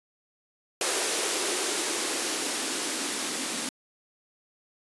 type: noise with band-pass filter sweep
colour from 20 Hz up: violet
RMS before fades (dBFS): -29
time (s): 0.81-3.69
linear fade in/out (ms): 2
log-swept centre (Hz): 410 to 250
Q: 4
effects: resampled to 24000 Hz